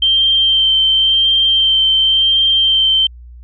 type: tone with vibrato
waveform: sine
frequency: 3136 Hz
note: G7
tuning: in tune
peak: -9 dBFS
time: 0.02-3.07 s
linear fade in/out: 5 ms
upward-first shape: sine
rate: 0.93 Hz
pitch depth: 14 cents each way
effects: added 60 Hz sine -33 dBFS peak until 3.43 s